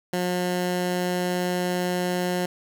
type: tone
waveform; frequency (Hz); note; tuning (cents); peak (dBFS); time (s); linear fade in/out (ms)
15% pulse; 179.5; F3; +48; -17; 0.13-2.46; 5
effects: none